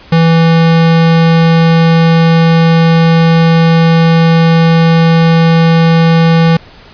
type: tone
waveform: square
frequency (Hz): 164.81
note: E3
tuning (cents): 0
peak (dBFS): -5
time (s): 0.12-6.57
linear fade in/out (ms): 5
effects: pink hiss -37 dBFS RMS until 6.93 s + resampled to 11025 Hz